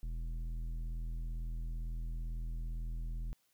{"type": "tone with tanh clipping", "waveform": "sine", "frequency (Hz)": 41.09, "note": "E1", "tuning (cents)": -5, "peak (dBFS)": -38, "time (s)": [0.03, 3.33], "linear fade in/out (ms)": 0, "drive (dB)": 10, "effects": ["white hiss -75 dBFS RMS until 3.53 s"]}